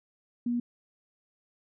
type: tone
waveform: sine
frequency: 240.2 Hz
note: B3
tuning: 48 cents flat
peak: -26 dBFS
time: 0.46-0.6 s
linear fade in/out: 5 ms
effects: none